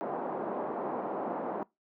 white band-pass noise, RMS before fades -35 dBFS, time 0.01-1.63 s, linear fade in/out 0 ms, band 210 to 900 Hz, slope 24 dB/octave, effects noise-tail reverb RT60 0.2 s tail -23 dB re dry

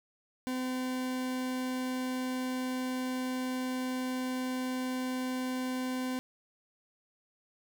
40% pulse tone, 255.6 Hz, C4, 40 cents flat, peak -31 dBFS, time 0.47-6.19 s, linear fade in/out 0 ms, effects none

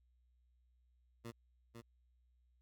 15% pulse tone with echo, 116.54 Hz, A#2, in tune, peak -39 dBFS, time 1.24-1.32 s, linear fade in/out 20 ms, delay 500 ms, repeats 1, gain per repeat -5 dB, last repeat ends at 1.82 s, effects added 61 Hz sine -70 dBFS peak until 2.61 s

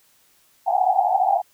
white band-pass noise, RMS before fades -19 dBFS, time 0.66-1.42 s, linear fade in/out 20 ms, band 710 to 810 Hz, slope 96 dB/octave, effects white hiss -59 dBFS RMS until 1.53 s

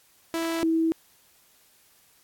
sawtooth / sine tone pair in turn, 330 / 325.3 Hz, E4 / E4, +2 / -23 cents, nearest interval unison, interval 25 cents, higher first, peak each -22 / -20 dBFS, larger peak second, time 0.34-0.63 / 0.63-0.92 s, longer neither, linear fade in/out 0 ms, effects white hiss -60 dBFS RMS until 2.23 s + AAC 64 kbps

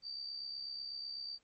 sine tone with amplitude modulation, 4637 Hz, D8, 23 cents flat, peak -38 dBFS, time 0.02-1.39 s, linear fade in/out 50 ms, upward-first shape sine, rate 68.1 Hz, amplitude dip 55%, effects pink hiss -75 dBFS RMS until 1.43 s + MP3 32 kbps

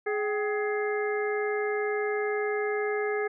harmonic tone with a mistuned harmonic, 419 Hz, G#4, 15 cents sharp, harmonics 1 / 2 / 3 / 4 / 5, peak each -27 / -36 / -39 / -36 / -37 dBFS, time 0.06-3.28 s, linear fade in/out 10 ms, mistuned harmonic 2, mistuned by -130 cents, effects none

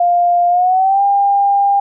sine tone with pitch glide, 701 to 800.6 Hz, F5 to G5, +6 to +36 cents, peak -9 dBFS, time 0-1.8 s, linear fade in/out 5 ms, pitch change +230 cents, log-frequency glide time 0.49-1.03 s, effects none

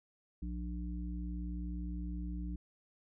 harmonic tone, 59.6 Hz, A#1, 39 cents sharp, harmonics 1 / 3 / 5, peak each -38 / -43 / -47 dBFS, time 0.42-2.56 s, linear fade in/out 5 ms, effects none

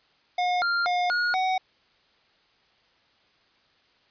square tone with pitch steps, 719 / 1394 / 715 / 1441 / 749 Hz, F#5 / F6 / F5 / F#6 / F#5, -50 / -4 / +41 / -46 / +21 cents, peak -23 dBFS, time 0.38-1.58 s, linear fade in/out 5 ms, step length 240 ms, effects white hiss -63 dBFS RMS until 4.1 s + resampled to 11025 Hz

